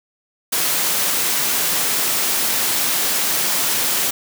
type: high-pass noise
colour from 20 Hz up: white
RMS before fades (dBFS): -19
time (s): 0.52-4.11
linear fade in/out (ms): 10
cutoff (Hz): 150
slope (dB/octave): 12
effects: none